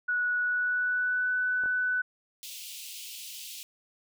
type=tone with pitch glide; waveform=sine; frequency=1468 to 1496.3 Hz; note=F#6 to F#6; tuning=-14 to +19 cents; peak=-25 dBFS; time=0.08-2.02 s; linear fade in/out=10 ms; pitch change=+33 cents; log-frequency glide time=0.4-1.32 s
type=clicks; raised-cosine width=1 ms; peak=-31 dBFS; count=2; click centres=1.637 / 1.659 s
type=high-pass noise; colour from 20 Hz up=pink; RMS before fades=-42 dBFS; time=2.43-3.63 s; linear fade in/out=0 ms; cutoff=2600 Hz; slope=48 dB/octave
effects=none